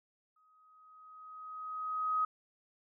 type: tone with exponential growth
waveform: sine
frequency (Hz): 1260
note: D#6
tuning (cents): +21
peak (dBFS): -27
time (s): 0.36-2.25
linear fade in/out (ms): 5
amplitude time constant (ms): 410
effects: none

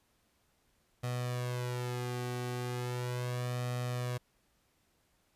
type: tone with flanger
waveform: sawtooth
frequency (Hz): 123.47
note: B2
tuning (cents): 0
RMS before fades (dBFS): -36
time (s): 1.03-4.18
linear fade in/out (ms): 10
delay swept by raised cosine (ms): 1.6 to 2.6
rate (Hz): 0.37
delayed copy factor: +0.8
effects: pink hiss -73 dBFS RMS until 5.35 s + resampled to 32000 Hz

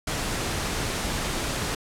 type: noise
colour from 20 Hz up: pink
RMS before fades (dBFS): -28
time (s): 0.07-1.75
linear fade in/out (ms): 5
effects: low-pass 10000 Hz 12 dB/octave

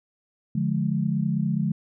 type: chord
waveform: sine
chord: D diminished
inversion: none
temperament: just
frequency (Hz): 146.83 / 176.2 / 211.4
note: D3 / F3 / Ab3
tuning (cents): 0 / +16 / +31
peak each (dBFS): -26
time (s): 0.55-1.72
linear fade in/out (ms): 5
effects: none

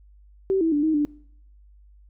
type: tone with pitch steps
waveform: sine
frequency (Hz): 384.4 / 325.9 / 292.7 / 315.3 / 294.7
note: G4 / E4 / D4 / D#4 / D4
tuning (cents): -34 / -20 / -6 / +23 / +6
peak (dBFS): -18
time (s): 0.5-1.05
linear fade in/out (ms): 0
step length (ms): 110
effects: noise-tail reverb RT60 0.6 s tail -22 dB re dry + added 50 Hz sine -49 dBFS peak until 2.09 s

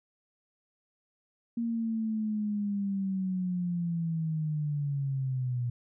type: linear sweep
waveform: sine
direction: down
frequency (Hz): 234.2 to 120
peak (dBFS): -28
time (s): 1.57-5.7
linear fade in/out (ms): 5
effects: none

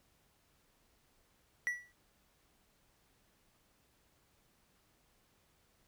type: tone with exponential decay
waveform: triangle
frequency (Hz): 1949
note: B6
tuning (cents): -23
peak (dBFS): -27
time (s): 1.67-1.92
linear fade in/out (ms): 0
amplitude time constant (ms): 53
effects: pink hiss -72 dBFS RMS until 5.87 s

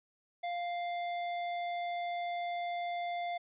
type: tone with hard clipping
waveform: sine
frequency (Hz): 698.5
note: F5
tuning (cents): 0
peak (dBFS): -36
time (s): 0.43-3.38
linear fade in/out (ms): 10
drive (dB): 17
effects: resampled to 8000 Hz

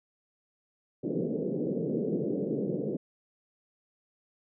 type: band-pass noise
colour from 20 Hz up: white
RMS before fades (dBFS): -31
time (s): 1.03-2.97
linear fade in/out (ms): 10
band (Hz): 140 to 490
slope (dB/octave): 48
effects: none

